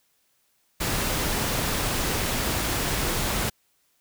pink noise, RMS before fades -26 dBFS, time 0.8-3.5 s, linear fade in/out 10 ms, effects white hiss -68 dBFS RMS until 4 s

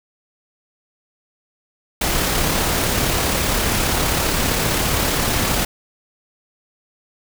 pink noise with amplitude modulation, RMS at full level -18 dBFS, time 2.01-5.65 s, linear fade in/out 5 ms, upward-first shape sine, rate 35.2 Hz, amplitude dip 25%, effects none

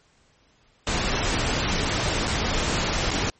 pink noise with dropouts, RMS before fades -24 dBFS, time 0.87-3.3 s, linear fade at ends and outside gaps 1 ms, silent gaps 2.273-2.277 / 3.108-3.114 s, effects pink hiss -61 dBFS RMS until 3.39 s + MP3 32 kbps

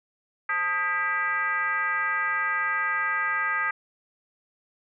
sine tone with frequency modulation, 1608 Hz, G6, 44 cents sharp, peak -23 dBFS, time 0.49-3.71 s, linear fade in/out 5 ms, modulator 363 Hz, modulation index 1.4, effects none

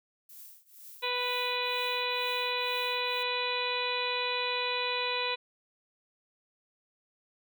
violet noise with tremolo, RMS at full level -47 dBFS, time 0.29-3.23 s, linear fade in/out 5 ms, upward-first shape triangle, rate 2.1 Hz, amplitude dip 95%
harmonic tone, 493.9 Hz, B4, in tune, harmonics 1 / 2 / 3 / 4 / 5 / 6 / 7 / 8, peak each -36 / -35 / -43 / -41 / -34 / -41 / -40 / -36 dBFS, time 1.02-5.36 s, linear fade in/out 20 ms
effects none

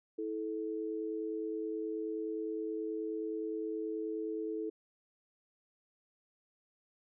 sine tone pair together, 324.9 / 434.4 Hz, E4 / A4, -25 / -22 cents, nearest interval perfect fourth, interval 503 cents, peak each -38 / -37 dBFS, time 0.18-4.7 s, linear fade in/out 10 ms, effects none

